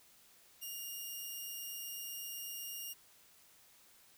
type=tone; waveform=5% pulse; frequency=2832 Hz; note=F7; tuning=23 cents sharp; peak=-33 dBFS; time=0.61-2.94 s; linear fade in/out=20 ms; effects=white hiss -64 dBFS RMS until 4.17 s